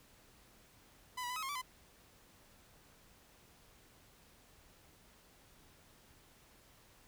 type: tone with pitch steps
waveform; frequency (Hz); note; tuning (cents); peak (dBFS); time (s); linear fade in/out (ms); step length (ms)
sawtooth; 1003 / 974 / 1002 / 1274 / 1072 / 1157 / 1017; B5 / B5 / B5 / D#6 / C6 / D6 / C6; +26 / -24 / +25 / +41 / +42 / -26 / -50; -35; 1.17-1.618; 10; 64
effects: pink hiss -64 dBFS RMS until 7.07 s